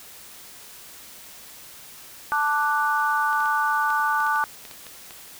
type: chord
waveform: sine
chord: D major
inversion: second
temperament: equal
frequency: 880 / 1174.7 / 1480 Hz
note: A5 / D6 / F#6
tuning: 0 / 0 / 0 cents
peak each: -24 dBFS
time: 2.32-4.44 s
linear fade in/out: 0 ms
type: clicks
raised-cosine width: 0.2 ms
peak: -23 dBFS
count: 11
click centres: 3.33 / 3.405 / 3.458 / 3.904 / 4.204 / 4.266 / 4.359 / 4.652 / 4.712 / 4.867 / 5.108 s
effects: white hiss -44 dBFS RMS until 5.39 s